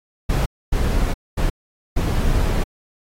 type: noise bursts at uneven times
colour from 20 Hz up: brown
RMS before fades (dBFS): -18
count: 4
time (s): 0.29-0.46 / 0.72-1.14 / 1.37-1.5 / 1.96-2.64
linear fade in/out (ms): 10
effects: AAC 48 kbps